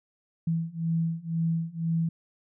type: beating tone pair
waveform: sine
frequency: 163.8 / 165.8 Hz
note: E3 / E3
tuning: -11 / +10 cents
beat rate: 2 Hz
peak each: -29 / -28 dBFS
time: 0.47-2.09 s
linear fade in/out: 5 ms
effects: none